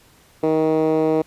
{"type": "tone with band-pass filter", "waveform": "10% pulse", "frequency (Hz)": 157.6, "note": "D#3", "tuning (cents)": 23, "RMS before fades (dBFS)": -18, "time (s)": [0.43, 1.22], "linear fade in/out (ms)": 5, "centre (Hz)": 410, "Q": 2.1, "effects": ["pink hiss -53 dBFS RMS until 1.26 s", "resampled to 32000 Hz"]}